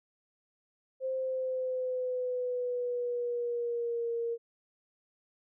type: tone with pitch glide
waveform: sine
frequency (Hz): 523.3 to 466.2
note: C5 to A#4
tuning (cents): 0 to 0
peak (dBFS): -30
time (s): 1-4.38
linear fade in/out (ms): 50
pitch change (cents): -200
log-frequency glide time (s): 1.15-4.11
effects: none